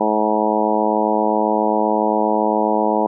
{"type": "harmonic tone with a mistuned harmonic", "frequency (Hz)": 107.5, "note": "A2", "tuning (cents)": -40, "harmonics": [2, 3, 4, 5, 6, 7, 8, 9], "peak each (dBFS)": [-23, -23, -23, -23, -23, -23, -23, -23], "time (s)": [0, 3.07], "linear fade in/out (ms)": 10, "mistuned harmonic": 9, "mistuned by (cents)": -17, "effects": []}